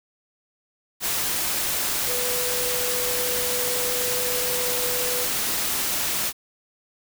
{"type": "tone in noise", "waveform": "sine", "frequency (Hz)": 494.9, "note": "B4", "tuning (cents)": 4, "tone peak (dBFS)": -29, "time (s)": [2.06, 5.28], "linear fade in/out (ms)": 50, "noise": "white", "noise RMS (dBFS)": -25, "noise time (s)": [1, 6.33], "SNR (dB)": -7, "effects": []}